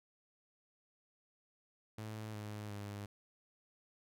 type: tone with pitch steps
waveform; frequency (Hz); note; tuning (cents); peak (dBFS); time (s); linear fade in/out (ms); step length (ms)
sawtooth; 108.5 / 105.29 / 102.17; A2 / G#2 / G#2; -24 / +24 / -28; -39; 1.98-3.06; 5; 360
effects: none